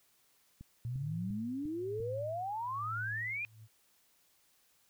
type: click train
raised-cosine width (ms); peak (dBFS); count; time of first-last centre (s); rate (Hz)
5; -36; 5; 0.61-2.004; 2.87
type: exponential sweep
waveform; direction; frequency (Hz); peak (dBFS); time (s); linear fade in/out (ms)
sine; up; 114.9 to 2489; -35; 0.85-3.45; 0
type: tone with tremolo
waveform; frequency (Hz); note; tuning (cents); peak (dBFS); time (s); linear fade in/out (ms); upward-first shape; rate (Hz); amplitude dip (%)
sine; 110; A2; 0; -40; 0.97-3.68; 50; sine; 1.1; 90
effects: white hiss -70 dBFS RMS until 4.89 s